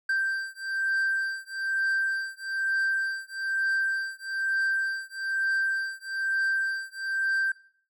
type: beating tone pair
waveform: triangle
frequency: 1568 / 1569.1 Hz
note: G6 / G6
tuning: 0 / +1 cents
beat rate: 1.1 Hz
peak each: -27 dBFS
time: 0.09-7.52 s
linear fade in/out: 5 ms
effects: noise-tail reverb RT60 0.5 s tail -18 dB re dry